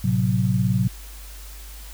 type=chord; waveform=sine; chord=F# diminished; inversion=first; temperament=equal with one note detuned; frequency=110 / 129.46 / 185 Hz; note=A2 / C3 / F#3; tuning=0 / -18 / 0 cents; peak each=-22 dBFS; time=0.04-0.88 s; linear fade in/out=5 ms; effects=added 50 Hz sine -37 dBFS peak until 1.93 s + white hiss -44 dBFS RMS until 1.93 s